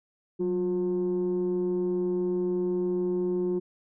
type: tone pair together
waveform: sine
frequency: 185.32 / 357.6 Hz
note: F#3 / F4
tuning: +3 / +41 cents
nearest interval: major seventh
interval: 1138 cents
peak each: -29 / -24 dBFS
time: 0.39-3.6 s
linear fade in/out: 20 ms
effects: tanh soft clip ceiling -21 dBFS

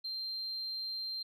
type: tone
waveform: sine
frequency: 4159 Hz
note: C8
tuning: 11 cents flat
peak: -35 dBFS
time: 0.04-1.23 s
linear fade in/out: 10 ms
effects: tanh soft clip ceiling -32 dBFS

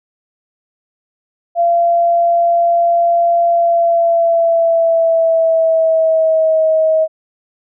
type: tone with pitch glide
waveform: sine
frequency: 685 to 635.4 Hz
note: F5 to D#5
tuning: -34 to +36 cents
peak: -9 dBFS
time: 1.55-7.08 s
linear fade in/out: 50 ms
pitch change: -130 cents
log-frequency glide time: 3.47-6.65 s
effects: none

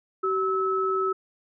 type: tone pair together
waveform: sine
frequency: 381.7 / 1298.8 Hz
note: G4 / E6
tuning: -46 / -26 cents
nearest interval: octave + major sixth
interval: 2120 cents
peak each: -25 dBFS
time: 0.23-1.13 s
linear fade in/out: 10 ms
effects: none

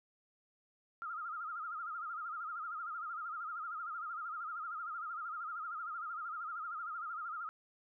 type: tone with vibrato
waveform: sine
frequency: 1314 Hz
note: E6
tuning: 6 cents flat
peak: -39 dBFS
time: 1.02-7.49 s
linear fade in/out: 0 ms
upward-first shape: sine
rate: 13 Hz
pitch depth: 120 cents each way
effects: none

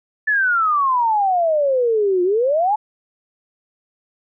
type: exponential two-way sweep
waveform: sine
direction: down then up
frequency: 1760 to 350.2 to 878 Hz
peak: -14 dBFS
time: 0.27-2.76 s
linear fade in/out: 10 ms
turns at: 2.23 s
effects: none

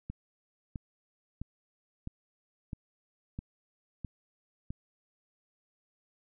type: click train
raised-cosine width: 5 ms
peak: -25 dBFS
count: 8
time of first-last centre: 0.1-4.705 s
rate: 1.52 Hz
effects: none

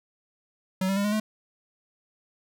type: tone with pitch steps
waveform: square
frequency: 187.9 / 194.41 / 201.2 / 208.1 / 215.3 Hz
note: F#3 / G3 / G3 / G#3 / A3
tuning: +27 / -14 / +45 / +4 / -37 cents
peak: -24 dBFS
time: 0.81-1.2 s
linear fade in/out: 5 ms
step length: 78 ms
effects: none

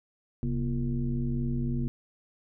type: tone with frequency modulation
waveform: sine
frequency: 134.7 Hz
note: C#3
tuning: 49 cents flat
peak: -26 dBFS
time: 0.43-1.88 s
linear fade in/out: 0 ms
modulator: 104 Hz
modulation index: 1.3
effects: none

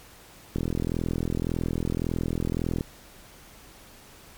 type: click train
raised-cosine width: 3 ms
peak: -14 dBFS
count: 95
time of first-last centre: 0.56-2.809 s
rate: 41.8 Hz
effects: pink hiss -50 dBFS RMS until 4.37 s + MP3 96 kbps

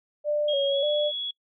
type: tone with vibrato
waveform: sine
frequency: 575 Hz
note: D5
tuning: 37 cents flat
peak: -22 dBFS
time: 0.24-1.12 s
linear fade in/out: 50 ms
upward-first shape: square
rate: 1.7 Hz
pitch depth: 56 cents each way
type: tone with pitch glide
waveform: sine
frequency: 3264 to 3362 Hz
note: G#7 to G#7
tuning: -31 to +20 cents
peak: -28 dBFS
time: 0.48-1.31 s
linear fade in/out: 5 ms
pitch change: +51 cents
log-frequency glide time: 0.67-0.77 s
effects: noise-tail reverb RT60 0.1 s tail -24 dB re dry

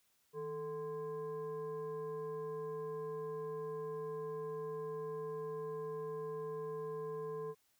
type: tone with frequency modulation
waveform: sine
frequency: 440 Hz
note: A4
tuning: in tune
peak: -39 dBFS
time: 0.33-7.55 s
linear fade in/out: 50 ms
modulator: 598 Hz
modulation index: 0.64
effects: white hiss -75 dBFS RMS until 7.79 s

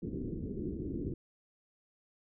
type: low-pass noise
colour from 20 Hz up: white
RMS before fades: -38 dBFS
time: 0.02-1.14 s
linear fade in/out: 5 ms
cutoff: 390 Hz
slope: 48 dB/octave
effects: none

